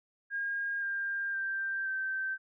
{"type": "tone with pitch steps", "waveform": "sine", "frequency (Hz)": [1622, 1598.7, 1575.8, 1553.2], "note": ["G#6", "G6", "G6", "G6"], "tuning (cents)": [-41, 34, 9, -16], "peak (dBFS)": -31, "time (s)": [0.3, 2.38], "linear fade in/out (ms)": 50, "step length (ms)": 520, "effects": []}